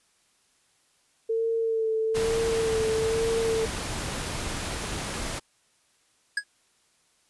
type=tone with vibrato; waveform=sine; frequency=448.4 Hz; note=A4; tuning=33 cents sharp; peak=-23 dBFS; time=1.29-3.66 s; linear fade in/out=10 ms; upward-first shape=sine; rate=1.1 Hz; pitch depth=26 cents each way
type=noise; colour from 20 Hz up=pink; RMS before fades=-32 dBFS; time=2.14-5.4 s; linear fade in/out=20 ms
type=tone with exponential decay; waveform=square; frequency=1661.2 Hz; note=G#6; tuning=in tune; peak=-21 dBFS; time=6.37-6.44 s; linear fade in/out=5 ms; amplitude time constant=15 ms
effects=white hiss -66 dBFS RMS until 7.29 s + resampled to 24000 Hz